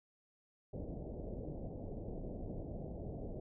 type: low-pass noise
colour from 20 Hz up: pink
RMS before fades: -44 dBFS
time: 0.73-3.4 s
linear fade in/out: 5 ms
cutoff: 670 Hz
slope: 48 dB/octave
effects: none